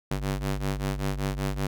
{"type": "ring-modulated tone", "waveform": "sawtooth", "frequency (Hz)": 98, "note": "G2", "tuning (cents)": 0, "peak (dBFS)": -20, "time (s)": [0.11, 1.67], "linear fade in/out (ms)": 5, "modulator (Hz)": 46.4, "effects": []}